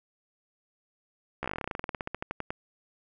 slowing click train, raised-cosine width 0.5 ms, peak -17 dBFS, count 25, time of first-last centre 1.43-2.505 s, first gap 14 ms, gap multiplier 1.09, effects none

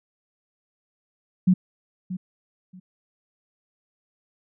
sine tone with echo, 184 Hz, F#3, 9 cents flat, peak -13 dBFS, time 1.47-1.54 s, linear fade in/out 10 ms, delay 630 ms, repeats 2, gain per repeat -14 dB, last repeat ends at 2.8 s, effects none

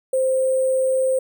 sine tone with sample-and-hold, 522 Hz, C5, 4 cents flat, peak -16 dBFS, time 0.13-1.19 s, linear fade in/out 5 ms, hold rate 8820 Hz, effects none

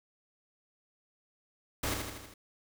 pink noise with echo, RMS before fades -33 dBFS, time 1.83-1.94 s, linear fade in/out 5 ms, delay 80 ms, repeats 5, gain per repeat -4 dB, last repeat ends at 2.34 s, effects none

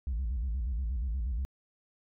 sine tone with vibrato, 60.4 Hz, B1, 38 cents flat, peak -27 dBFS, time 0.07-1.45 s, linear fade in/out 0 ms, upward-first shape square, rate 8.4 Hz, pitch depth 180 cents each way, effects tanh soft clip ceiling -28 dBFS

